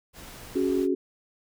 pink noise, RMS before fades -44 dBFS, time 0.13-0.88 s, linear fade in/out 50 ms
sine chord, C# suspended fourth, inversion none, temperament equal, 277.2 / 370 / 415.3 Hz, C#4 / F#4 / G#4, 0 / 0 / 0 cents, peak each -26 / -25 / -30 dBFS, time 0.55-0.95 s, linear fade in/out 10 ms
effects none

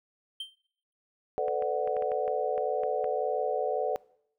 triangle tone with exponential decay, 3136 Hz, G7, in tune, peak -30 dBFS, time 0.4-0.55 s, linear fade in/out 5 ms, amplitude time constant 31 ms
sine chord, B minor seventh, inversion third, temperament equal with one note detuned, 440 / 501.9 / 587.3 / 740 Hz, A4 / B4 / D5 / F#5, 0 / +28 / 0 / 0 cents, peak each -32 dBFS, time 1.38-3.96 s, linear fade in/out 0 ms
clicks, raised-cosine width 0.5 ms, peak -29 dBFS, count 10, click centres 1.482 / 1.623 / 1.875 / 1.967 / 2.023 / 2.118 / 2.279 / 2.579 / 2.835 / 3.043 s
effects noise-tail reverb RT60 0.7 s tail -22 dB re dry

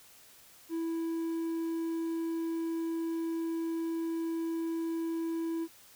triangle tone, 329.6 Hz, E4, in tune, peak -29 dBFS, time 0.69-5.68 s, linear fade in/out 50 ms, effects white hiss -57 dBFS RMS until 5.95 s

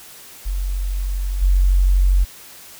sine tone with level steps, 46.25 Hz, F#1, in tune, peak -19 / -11 dBFS, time 0.45-2.25 s, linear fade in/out 20 ms, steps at 1.41 s, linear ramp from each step 20 ms, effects white hiss -41 dBFS RMS until 2.79 s

